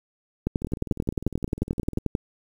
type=two click trains; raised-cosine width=3 ms; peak=-22 / -10 dBFS; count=28 / 20; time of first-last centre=0.62-1.984 / 0.47-2.151 s; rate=19.8 / 11.3 Hz; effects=8-bit